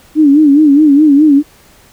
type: tone with vibrato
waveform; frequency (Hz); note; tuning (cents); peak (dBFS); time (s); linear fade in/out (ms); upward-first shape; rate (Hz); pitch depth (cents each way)
sine; 293.7; D4; 0; -3; 0.15-1.43; 50; sine; 4.8; 110
effects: pink hiss -44 dBFS RMS until 1.92 s

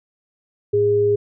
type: tone pair together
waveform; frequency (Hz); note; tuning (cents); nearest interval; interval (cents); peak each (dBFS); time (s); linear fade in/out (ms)
sine; 108 / 410.1; A2 / G#4; -32 / -22; octave + major seventh; 2310; -25 / -14; 0.73-1.16; 10
effects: none

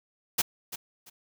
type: noise with echo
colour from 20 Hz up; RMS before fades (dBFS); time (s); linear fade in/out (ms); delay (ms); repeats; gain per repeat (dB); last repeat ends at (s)
white; -24; 0.38-0.42; 10; 340; 2; -13; 1.1
effects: none

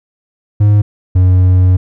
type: tone pair in turn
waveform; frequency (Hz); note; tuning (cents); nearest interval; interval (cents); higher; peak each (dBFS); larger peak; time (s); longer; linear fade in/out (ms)
triangle; 103.83 / 91.8; G#2 / F#2; 0 / -13; major second; 213; first; -3; neither; 0.6-0.82 / 1.15-1.77; second; 10
effects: none

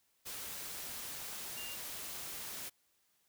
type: tone in noise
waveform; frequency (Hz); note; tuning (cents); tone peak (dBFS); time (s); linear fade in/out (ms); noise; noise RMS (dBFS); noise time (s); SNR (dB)
sine; 2794; F7; 0; -46; 1.56-1.76; 20; white; -44; 0.25-2.7; -5
effects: white hiss -75 dBFS RMS until 3.28 s

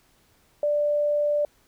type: tone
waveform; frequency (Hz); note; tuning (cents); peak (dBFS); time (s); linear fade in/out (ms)
sine; 589; D5; +5; -20; 0.63-1.45; 2
effects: pink hiss -62 dBFS RMS until 1.67 s

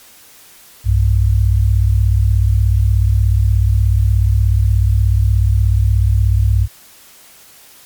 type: tone pair together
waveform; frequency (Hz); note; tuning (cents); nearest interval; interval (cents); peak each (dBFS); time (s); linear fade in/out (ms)
sine; 62.43 / 99.1; B1 / G2; +19 / +19; minor sixth; 800; -12; 0.84-6.68; 50
effects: white hiss -43 dBFS RMS until 7.85 s + MP3 96 kbps

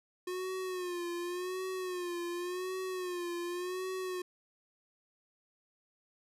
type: tone with vibrato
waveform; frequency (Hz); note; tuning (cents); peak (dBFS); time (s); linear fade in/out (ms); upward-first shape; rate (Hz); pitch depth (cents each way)
square; 360.3; F#4; -46; -36; 0.27-4.22; 5; sine; 0.89; 70
effects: resampled to 32000 Hz

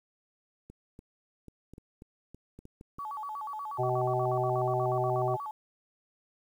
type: clicks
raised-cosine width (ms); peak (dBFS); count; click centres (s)
3; -34; 11; 0.7 / 0.991 / 1.483 / 1.736 / 1.781 / 2.021 / 2.346 / 2.59 / 2.654 / 2.811 / 2.985
type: tone with vibrato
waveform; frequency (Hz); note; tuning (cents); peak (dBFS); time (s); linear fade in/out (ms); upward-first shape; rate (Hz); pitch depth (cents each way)
sine; 987.8; B5; 0; -35; 2.99-5.51; 2; square; 8.3; 240
type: harmonic tone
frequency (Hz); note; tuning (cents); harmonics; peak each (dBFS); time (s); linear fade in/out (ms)
126.1; B2; +36; 1 / 3 / 5 / 6; -32 / -32 / -32 / -32; 3.78-5.37; 20
effects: 10-bit

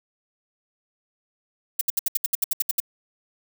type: noise bursts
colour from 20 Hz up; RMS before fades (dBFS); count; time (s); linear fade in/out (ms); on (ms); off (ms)
violet; -21; 12; 1.79-2.802; 5; 22; 68
effects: none

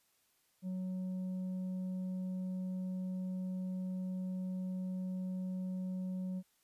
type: tone with tanh clipping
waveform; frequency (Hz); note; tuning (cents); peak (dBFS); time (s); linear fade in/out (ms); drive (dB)
sine; 185.1; F#3; +1; -37; 0.62-6.43; 50; 4
effects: white hiss -74 dBFS RMS until 6.63 s + resampled to 32000 Hz

